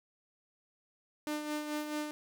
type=tone with tremolo; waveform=sawtooth; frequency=300.3 Hz; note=D4; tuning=39 cents sharp; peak=-29 dBFS; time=1.27-2.11 s; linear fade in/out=0 ms; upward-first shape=sine; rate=4.6 Hz; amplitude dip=50%; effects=11-bit